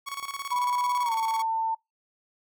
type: tone with tremolo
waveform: sawtooth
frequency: 1113 Hz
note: C#6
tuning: 7 cents sharp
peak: -27 dBFS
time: 0.06-1.43 s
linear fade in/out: 20 ms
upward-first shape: square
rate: 18 Hz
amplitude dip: 70%
type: tone with pitch glide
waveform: sine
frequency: 983 to 896.2 Hz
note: B5 to A5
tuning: -8 to +32 cents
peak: -24 dBFS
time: 0.51-1.75 s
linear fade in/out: 10 ms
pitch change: -160 cents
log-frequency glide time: 1.03-1.13 s
effects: noise-tail reverb RT60 0.2 s tail -25 dB re dry